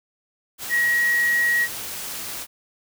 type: tone in noise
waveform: sine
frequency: 1903 Hz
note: A#6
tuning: 35 cents sharp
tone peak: -17 dBFS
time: 0.69-1.68 s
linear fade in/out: 50 ms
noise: white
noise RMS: -32 dBFS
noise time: 0.58-2.47 s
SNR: +12 dB
effects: none